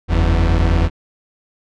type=tone pair together; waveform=40% pulse; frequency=45.91 / 82.41 Hz; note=F#1 / E2; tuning=-13 / 0 cents; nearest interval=minor seventh; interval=1013 cents; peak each=-14 dBFS; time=0.08-0.9 s; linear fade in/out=50 ms; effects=low-pass 4000 Hz 12 dB/octave